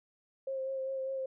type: tone with vibrato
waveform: sine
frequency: 532 Hz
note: C5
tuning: 29 cents sharp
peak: -33 dBFS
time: 0.47-1.26 s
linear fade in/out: 5 ms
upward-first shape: sine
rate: 5 Hz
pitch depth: 19 cents each way
effects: none